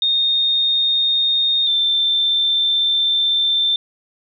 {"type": "tone pair in turn", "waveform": "sine", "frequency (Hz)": [3685, 3562], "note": ["A#7", "A7"], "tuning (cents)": [-21, 21], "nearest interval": "minor second", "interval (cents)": 58, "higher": "first", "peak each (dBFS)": -14, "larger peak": "neither", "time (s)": [[0.02, 1.67], [1.67, 3.76]], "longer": "second", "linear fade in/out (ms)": 2, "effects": []}